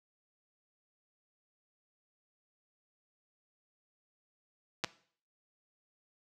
clicks, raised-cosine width 0.2 ms, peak -14 dBFS, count 2, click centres 4.839 / 4.845 s, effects noise-tail reverb RT60 0.5 s tail -18 dB re dry + high-pass 80 Hz 12 dB/octave

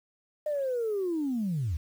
sine linear sweep, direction down, 612 to 68 Hz, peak -26 dBFS, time 0.46-1.77 s, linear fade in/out 5 ms, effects tanh soft clip ceiling -23 dBFS + 9-bit

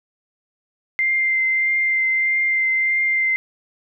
sine tone with vibrato, 2090 Hz, C7, 2 cents flat, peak -16 dBFS, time 0.99-3.36 s, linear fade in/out 0 ms, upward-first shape triangle, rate 1.6 Hz, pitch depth 15 cents each way, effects none

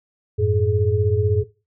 sine tone cluster, 91.9 / 107.8 / 422.5 Hz, F#2 / A2 / G#4, -11 / -35 / +30 cents, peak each -20 dBFS, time 0.38-1.44 s, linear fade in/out 20 ms, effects noise-tail reverb RT60 0.3 s tail -18 dB re dry

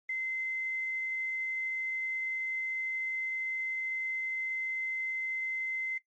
sine tone with quantisation, 2065 Hz, C7, 23 cents flat, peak -31 dBFS, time 0.09-5.98 s, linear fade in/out 5 ms, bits 10, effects noise-tail reverb RT60 0.1 s tail -18 dB re dry + MP3 32 kbps

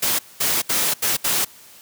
white noise bursts at uneven times, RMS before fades -20 dBFS, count 5, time 0.02-0.19 / 0.4-0.62 / 0.69-0.94 / 1.02-1.17 / 1.24-1.45 s, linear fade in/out 10 ms, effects white hiss -46 dBFS RMS until 1.81 s + high-pass 100 Hz 12 dB/octave

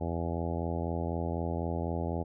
harmonic tone, 84 Hz, E2, 33 cents sharp, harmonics 1 / 2 / 3 / 4 / 5 / 6 / 7 / 8 / 9 / 10, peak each -34 / -37 / -39 / -40 / -41 / -42 / -42 / -43 / -44 / -44 dBFS, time 0-2.24 s, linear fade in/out 20 ms, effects none

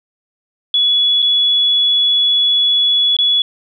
sine tone with dropouts, 3395 Hz, G#7, 37 cents sharp, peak -10 dBFS, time 0.74-3.42 s, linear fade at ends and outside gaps 2 ms, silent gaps 1.221-1.225 / 3.167-3.187 s, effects none

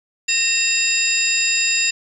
sine tone cluster, 1840 / 2710 / 3780 / 4937 / 7220 Hz, A#6 / E7 / A#7 / D#8 / A8, -23 / +47 / +23 / -14 / +44 cents, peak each -28 / -19 / -27 / -22 / -21 dBFS, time 0.28-1.91 s, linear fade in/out 10 ms, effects 8-bit

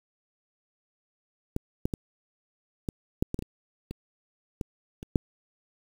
clicks, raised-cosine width 3 ms, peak -15 / -13 / -17 / -17 / -10 / -17 / -18 / -23 / -23 / -18 / -26 / -8 dBFS, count 12, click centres 1.564 / 1.855 / 1.938 / 2.888 / 3.225 / 3.344 / 3.391 / 3.424 / 3.91 / 4.612 / 5.029 / 5.158 s, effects 7-bit

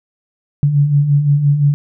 sine beating tone pair, 139.5 / 145.3 Hz, C#3 / D3, +11 / -18 cents, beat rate 5.8 Hz, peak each -18 / -10 dBFS, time 0.63-1.74 s, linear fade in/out 0 ms, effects none

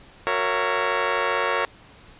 15% pulse chord, F# dominant seventh, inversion none, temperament just, 370 / 462.5 / 555 / 666 Hz, F#4 / A#4 / C#5 / E5, 0 / -14 / +2 / +18 cents, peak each -24 / -19 / -19 / -24 dBFS, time 0.27-1.65 s, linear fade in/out 0 ms, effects pink hiss -49 dBFS RMS until 2.19 s + resampled to 8000 Hz

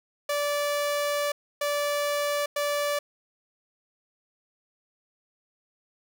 sawtooth tone bursts at uneven times, 581 Hz, D5, 19 cents flat, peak -21 dBFS, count 3, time 0.29-1.32 / 1.61-2.46 / 2.56-2.99 s, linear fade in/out 5 ms, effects none

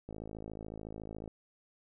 click train, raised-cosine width 2 ms, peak -30 dBFS, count 65, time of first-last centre 0.09-1.277 s, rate 53.9 Hz, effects none

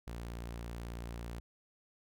sawtooth tone, 58.27 Hz, A#1, in tune, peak -37 dBFS, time 0.07-1.4 s, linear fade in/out 5 ms, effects none

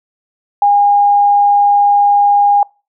sine tone, 814 Hz, G#5, 35 cents flat, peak -6 dBFS, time 0.62-2.63 s, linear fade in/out 2 ms, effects noise-tail reverb RT60 0.3 s tail -25 dB re dry

